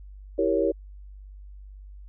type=chord; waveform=sine; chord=E diminished seventh; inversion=none; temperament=equal; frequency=329.6 / 392 / 466.2 / 554.4 Hz; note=E4 / G4 / Bb4 / Db5; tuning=0 / 0 / 0 / 0 cents; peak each=-26 dBFS; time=0.38-0.72 s; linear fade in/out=10 ms; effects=added 49 Hz sine -41 dBFS peak until 2.08 s